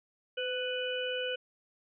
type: harmonic tone with a mistuned harmonic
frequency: 496 Hz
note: B4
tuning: 7 cents sharp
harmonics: 1 / 3 / 5 / 6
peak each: -34 / -39 / -42 / -37 dBFS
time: 0.37-1.36 s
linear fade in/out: 10 ms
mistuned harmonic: 1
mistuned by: +32 cents
effects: none